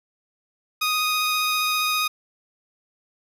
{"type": "tone with vibrato", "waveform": "15% pulse", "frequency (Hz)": 1244.5, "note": "D#6", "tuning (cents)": 0, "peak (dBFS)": -14, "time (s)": [0.81, 2.08], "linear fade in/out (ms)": 10, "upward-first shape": "sine", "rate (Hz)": 15, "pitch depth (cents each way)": 10, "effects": ["9-bit"]}